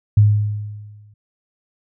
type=tone with exponential decay; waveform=sine; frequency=104.6 Hz; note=G#2; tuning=13 cents sharp; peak=-6 dBFS; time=0.17-1.14 s; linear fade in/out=5 ms; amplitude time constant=210 ms; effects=none